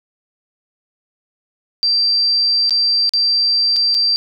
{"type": "tone with dropouts", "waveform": "sine", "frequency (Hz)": 4699, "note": "D8", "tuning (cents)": 0, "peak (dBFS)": -12, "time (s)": [1.83, 4.16], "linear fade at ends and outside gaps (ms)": 0, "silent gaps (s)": [[2.695, 2.707], [3.093, 3.136], [3.762, 3.766], [3.944, 3.949]], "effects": []}